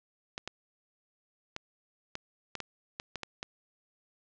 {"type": "clicks", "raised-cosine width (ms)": 0.2, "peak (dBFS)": -19, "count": 10, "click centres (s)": [0.379, 0.476, 1.564, 2.154, 2.553, 2.603, 2.999, 3.157, 3.233, 3.429], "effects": ["low-pass 7000 Hz 12 dB/octave"]}